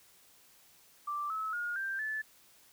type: tone with pitch steps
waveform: sine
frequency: 1174.7 / 1295.9 / 1429.6 / 1577.1 / 1739.8 Hz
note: D6 / E6 / F6 / G6 / A6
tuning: 0 / -30 / +40 / +10 / -20 cents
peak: -33 dBFS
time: 1.07-2.22 s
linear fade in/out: 10 ms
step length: 230 ms
effects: white hiss -62 dBFS RMS until 2.72 s